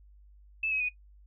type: tone with pitch steps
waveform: sine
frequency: 2624 / 2549 / 2477 Hz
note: E7 / D#7 / D#7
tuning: -9 / +41 / -8 cents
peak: -27 dBFS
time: 0.63-0.888 s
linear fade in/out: 5 ms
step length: 86 ms
effects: noise-tail reverb RT60 0.1 s tail -17 dB re dry + added 50 Hz sine -53 dBFS peak until 1.26 s